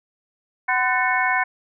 sine tone cluster, 751 / 1017 / 1499 / 1784 / 2199 Hz, F#5 / C6 / F#6 / A6 / C#7, +26 / -50 / +22 / +23 / -14 cents, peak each -24 dBFS, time 0.68-1.44 s, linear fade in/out 10 ms, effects none

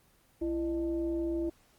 sine tone with frequency modulation, 335.1 Hz, E4, 29 cents sharp, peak -29 dBFS, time 0.41-1.5 s, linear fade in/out 10 ms, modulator 274 Hz, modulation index 0.53, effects pink hiss -65 dBFS RMS until 1.78 s + Opus 24 kbps

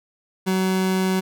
30% pulse tone, 187.8 Hz, F#3, 26 cents sharp, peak -16 dBFS, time 0.46-1.21 s, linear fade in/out 20 ms, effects none

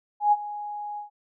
sine tone with ADSR envelope, 830.6 Hz, G#5, in tune, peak -14 dBFS, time 0.2-1.1 s, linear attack 120 ms, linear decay 37 ms, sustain -17 dB, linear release 120 ms, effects none

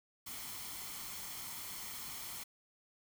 white noise with comb filter, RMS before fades -45 dBFS, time 0.26-2.44 s, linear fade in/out 10 ms, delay 0.93 ms, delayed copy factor +0.5, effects none

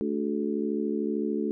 harmonic tone with a mistuned harmonic, 73.42 Hz, D2, in tune, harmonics 3 / 4 / 5 / 6, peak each -30 / -31 / -32 / -33 dBFS, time 0.01-1.51 s, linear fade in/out 0 ms, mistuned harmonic 6, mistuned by -45 cents, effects none

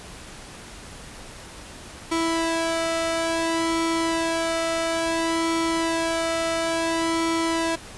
sawtooth tone with flanger, 329.6 Hz, E4, in tune, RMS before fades -24 dBFS, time 2.11-7.76 s, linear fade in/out 10 ms, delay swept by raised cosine 0.9 to 1.42 ms, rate 0.58 Hz, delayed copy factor +0.65, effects pink hiss -41 dBFS RMS until 7.97 s + resampled to 24000 Hz

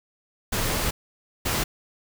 pink noise bursts at uneven times, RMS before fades -25 dBFS, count 2, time 0.52-0.91 / 1.45-1.64 s, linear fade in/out 10 ms, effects none

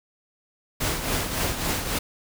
pink noise with tremolo, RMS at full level -24 dBFS, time 0.8-1.99 s, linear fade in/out 10 ms, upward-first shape triangle, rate 3.6 Hz, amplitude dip 60%, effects none

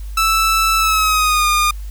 sawtooth tone with pitch glide, 1318.5 to 1216.1 Hz, E6 to D#6, 0 to -40 cents, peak -9 dBFS, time 0.17-1.71 s, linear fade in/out 5 ms, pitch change -140 cents, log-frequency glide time 0.78-1.48 s, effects added 50 Hz sine -25 dBFS peak until 1.9 s + white hiss -47 dBFS RMS until 1.9 s

